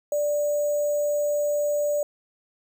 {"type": "tone with sample-and-hold", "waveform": "sine", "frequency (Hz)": 588, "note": "D5", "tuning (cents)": 2, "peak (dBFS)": -21, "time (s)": [0.12, 2.03], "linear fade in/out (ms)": 2, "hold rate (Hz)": 7350, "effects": []}